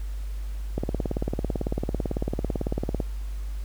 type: click train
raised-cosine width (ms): 2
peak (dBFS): -13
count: 41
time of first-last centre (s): 0.78-3.002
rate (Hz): 18
effects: added 50 Hz sine -29 dBFS peak until 3.64 s + pink hiss -52 dBFS RMS until 3.64 s